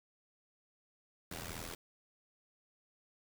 pink noise with amplitude modulation, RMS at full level -41 dBFS, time 1.31-1.75 s, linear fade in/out 5 ms, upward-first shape sine, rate 82.6 Hz, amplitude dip 80%, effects none

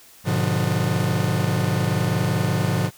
45% pulse chord, G# diminished seventh, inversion none, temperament just, 103.83 / 124.59 / 149.51 / 179.41 Hz, G#2 / B2 / D3 / F3, 0 / +16 / +31 / +47 cents, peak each -25 dBFS, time 0.24-2.91 s, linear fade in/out 50 ms, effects white hiss -49 dBFS RMS until 2.97 s

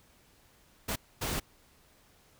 pink noise bursts at uneven times, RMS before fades -33 dBFS, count 2, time 0.88-0.96 / 1.21-1.4 s, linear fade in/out 10 ms, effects pink hiss -63 dBFS RMS until 2.39 s

